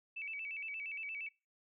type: tone with vibrato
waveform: sine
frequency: 2450 Hz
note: D#7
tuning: 27 cents flat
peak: -40 dBFS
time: 0.16-1.29 s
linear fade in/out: 10 ms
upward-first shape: square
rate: 8.6 Hz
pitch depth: 130 cents each way
effects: noise-tail reverb RT60 0.3 s tail -23 dB re dry